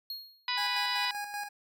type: tone with exponential decay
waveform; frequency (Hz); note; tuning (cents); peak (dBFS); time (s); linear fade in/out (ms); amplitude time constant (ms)
square; 4275; C8; +36; -34; 0.1-0.51; 2; 87
type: harmonic tone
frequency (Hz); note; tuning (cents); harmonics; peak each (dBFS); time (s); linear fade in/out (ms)
493.9; B4; 0; 2 / 3 / 4 / 5 / 6 / 7 / 8 / 9 / 10; -35 / -43 / -36 / -39 / -39 / -45 / -35 / -48 / -36; 0.48-1.11; 2
type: tone with tremolo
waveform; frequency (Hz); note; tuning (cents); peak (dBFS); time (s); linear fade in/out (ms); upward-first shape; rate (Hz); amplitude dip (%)
25% pulse; 822; G#5; -18; -30; 0.57-1.49; 10; square; 5.2; 50
effects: none